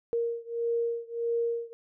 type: beating tone pair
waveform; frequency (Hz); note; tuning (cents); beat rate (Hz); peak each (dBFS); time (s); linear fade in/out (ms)
sine; 466.2 / 467.8; A#4 / A#4; 0 / +6; 1.6; -30 / -31; 0.13-1.73; 0
effects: none